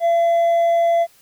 sine tone with hard clipping, 678 Hz, E5, 49 cents sharp, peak -14 dBFS, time 0-1.07 s, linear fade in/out 50 ms, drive 2 dB, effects white hiss -53 dBFS RMS until 1.21 s

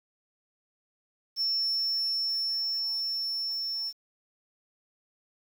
triangle tone with level ramp, 5400 Hz, E8, 41 cents sharp, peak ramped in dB -23 to -29 dBFS, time 1.36-3.93 s, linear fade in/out 50 ms, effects tanh soft clip ceiling -20 dBFS + 9-bit

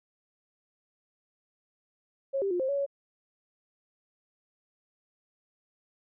sine tone with pitch steps, 545 / 393.8 / 355 / 526 / 562 / 559 Hz, C#5 / G4 / F4 / C5 / C#5 / C#5, -29 / +8 / +28 / +9 / +24 / +14 cents, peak -26 dBFS, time 2.33-2.864 s, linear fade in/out 20 ms, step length 89 ms, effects none

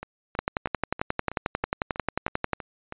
two click trains, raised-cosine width 0.5 ms, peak -20 / -9 dBFS, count 10 / 25, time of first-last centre 0.03-2.924 / 0.39-2.533 s, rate 3.11 / 11.2 Hz, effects resampled to 8000 Hz

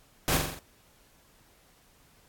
pink noise with echo, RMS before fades -26 dBFS, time 0.28-0.37 s, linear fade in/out 0 ms, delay 44 ms, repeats 5, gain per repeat -4 dB, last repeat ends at 0.59 s, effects pink hiss -61 dBFS RMS until 2.28 s + AAC 64 kbps

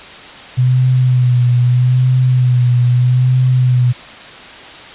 sine tone with vibrato, 125.3 Hz, B2, 25 cents sharp, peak -8 dBFS, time 0.57-3.93 s, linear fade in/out 20 ms, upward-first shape sine, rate 0.79 Hz, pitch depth 38 cents each way, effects white hiss -33 dBFS RMS until 4.94 s + resampled to 8000 Hz

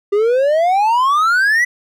triangle exponential sweep, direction up, 395.8 to 2000 Hz, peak -9 dBFS, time 0.12-1.65 s, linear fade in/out 10 ms, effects none

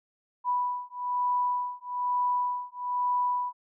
sine beating tone pair, 986 / 987.1 Hz, B5 / B5, -3 / -1 cents, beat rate 1.1 Hz, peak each -29 dBFS, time 0.44-3.53 s, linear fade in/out 50 ms, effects none

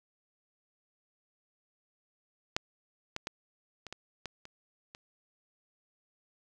clicks, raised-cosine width 0.2 ms, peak -11 / -18 / -18 / -26 / -23 / -21 / -30 / -29 dBFS, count 8, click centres 2.565 / 3.164 / 3.271 / 3.867 / 3.926 / 4.257 / 4.454 / 4.949 s, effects none

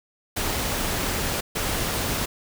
pink noise bursts at uneven times, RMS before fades -26 dBFS, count 2, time 0.36-1.41 / 1.55-2.26 s, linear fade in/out 10 ms, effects none

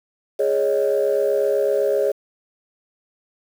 sine chord, Ab suspended fourth, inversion none, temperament equal, 415.3 / 554.4 / 622.3 Hz, Ab4 / Db5 / Eb5, 0 / 0 / 0 cents, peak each -19 / -19 / -23 dBFS, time 0.39-2.12 s, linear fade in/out 10 ms, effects tanh soft clip ceiling -10 dBFS + 7-bit

